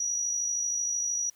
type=tone with amplitude modulation; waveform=sine; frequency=5810 Hz; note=F#8; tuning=32 cents flat; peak=-25 dBFS; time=0-1.3 s; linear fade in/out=5 ms; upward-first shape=sine; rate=53 Hz; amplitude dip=40%; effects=white hiss -63 dBFS RMS until 1.35 s